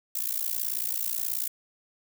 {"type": "noise with amplitude modulation", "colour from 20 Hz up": "violet", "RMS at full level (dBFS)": -26, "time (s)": [0.15, 1.48], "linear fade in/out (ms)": 5, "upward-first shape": "sine", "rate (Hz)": 58.4, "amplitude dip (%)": 95, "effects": []}